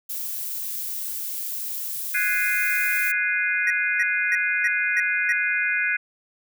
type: noise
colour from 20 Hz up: violet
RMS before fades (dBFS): -30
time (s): 0.09-3.12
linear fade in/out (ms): 10
type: chord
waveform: sine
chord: Ab dominant seventh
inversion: third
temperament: equal with one note detuned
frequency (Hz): 1480 / 1661.2 / 2093 / 2465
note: Gb6 / Ab6 / C7 / Eb7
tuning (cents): 0 / 0 / 0 / -17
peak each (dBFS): -26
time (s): 2.14-5.97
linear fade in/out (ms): 10
type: tone bursts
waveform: triangle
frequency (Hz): 1900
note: A#6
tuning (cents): +33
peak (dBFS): -18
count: 6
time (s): 3.67-5.324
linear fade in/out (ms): 2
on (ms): 34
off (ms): 290
effects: none